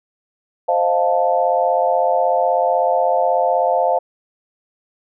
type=chord; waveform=sine; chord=F dominant seventh; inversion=second; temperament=equal; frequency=523.3 / 622.3 / 698.5 / 880 Hz; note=C5 / Eb5 / F5 / A5; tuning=0 / 0 / 0 / 0 cents; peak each=-19 / -21 / -17 / -21 dBFS; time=0.68-3.99 s; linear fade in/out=10 ms; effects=none